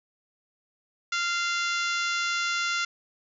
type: harmonic tone with a mistuned harmonic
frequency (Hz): 693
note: F5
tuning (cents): -14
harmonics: 2 / 3 / 4 / 5 / 6 / 7 / 8 / 9 / 10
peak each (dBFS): -28 / -32 / -34 / -36 / -38 / -39 / -40 / -41 / -42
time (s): 1.12-2.85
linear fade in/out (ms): 5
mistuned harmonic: 10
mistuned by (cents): +19
effects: none